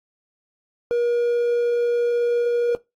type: tone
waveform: triangle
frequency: 477.2 Hz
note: A#4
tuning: 41 cents sharp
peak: -16 dBFS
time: 0.91-2.75 s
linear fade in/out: 0 ms
effects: noise-tail reverb RT60 0.2 s tail -18 dB re dry + AAC 48 kbps